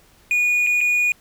triangle tone with dropouts, 2452 Hz, D#7, 26 cents flat, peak -14 dBFS, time 0.31-1.12 s, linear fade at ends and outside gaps 1 ms, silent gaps 0.666-0.67 / 0.807-0.812 s, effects pink hiss -54 dBFS RMS until 1.2 s

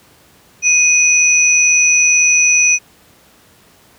sine tone pair together, 2493 / 5929 Hz, D#7 / F#8, +3 / +3 cents, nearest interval octave + minor third, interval 1500 cents, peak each -11 dBFS, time 0.62-2.79 s, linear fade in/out 50 ms, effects pink hiss -48 dBFS RMS until 3.98 s + high-pass 80 Hz 12 dB/octave

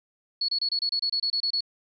sine tone bursts, 4383 Hz, C#8, 20 cents flat, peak -23 dBFS, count 12, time 0.41-1.607 s, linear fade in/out 5 ms, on 75 ms, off 27 ms, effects none

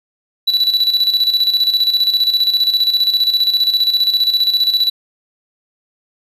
triangle tone with tremolo, 3951 Hz, B7, in tune, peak -8 dBFS, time 0.47-4.9 s, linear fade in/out 10 ms, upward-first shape square, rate 15 Hz, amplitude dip 60%, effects resampled to 32000 Hz + 8-bit

